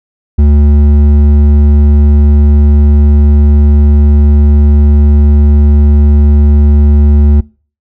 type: tone with hard clipping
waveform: sine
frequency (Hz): 73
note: D2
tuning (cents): -10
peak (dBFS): -4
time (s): 0.38-7.41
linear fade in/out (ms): 10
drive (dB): 8
effects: noise-tail reverb RT60 0.4 s tail -24 dB re dry